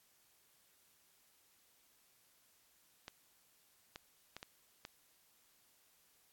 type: clicks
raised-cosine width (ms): 0.2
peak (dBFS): -29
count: 5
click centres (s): 3.081 / 3.959 / 4.366 / 4.429 / 4.851
effects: white hiss -71 dBFS RMS until 6.32 s + AAC 64 kbps